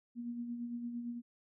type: tone with tremolo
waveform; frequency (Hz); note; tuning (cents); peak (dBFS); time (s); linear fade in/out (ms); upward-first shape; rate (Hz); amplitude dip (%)
sine; 238.3; A#3; +38; -36; 0.15-1.22; 50; sine; 8.8; 45
effects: none